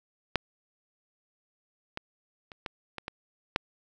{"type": "clicks", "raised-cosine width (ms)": 0.3, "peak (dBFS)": [-8, -18, -28, -18, -20, -19, -8], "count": 7, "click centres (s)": [0.357, 1.974, 2.518, 2.662, 2.983, 3.081, 3.561], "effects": []}